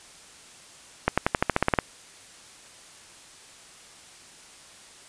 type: accelerating click train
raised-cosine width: 0.5 ms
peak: -4 dBFS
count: 11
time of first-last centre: 1.08-1.788 s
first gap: 96 ms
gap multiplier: 0.93
effects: white hiss -49 dBFS RMS until 5.08 s + resampled to 22050 Hz